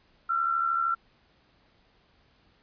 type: tone with amplitude modulation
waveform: sine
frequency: 1357 Hz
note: E6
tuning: 50 cents sharp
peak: -21 dBFS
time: 0.29-0.95 s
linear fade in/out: 10 ms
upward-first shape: sine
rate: 73.1 Hz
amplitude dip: 60%
effects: pink hiss -64 dBFS RMS until 2.62 s + resampled to 11025 Hz